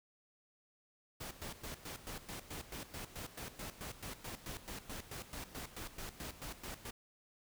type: noise with tremolo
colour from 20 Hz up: pink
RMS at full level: -45 dBFS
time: 1.2-6.91 s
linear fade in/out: 10 ms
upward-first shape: square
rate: 4.6 Hz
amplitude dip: 75%
effects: none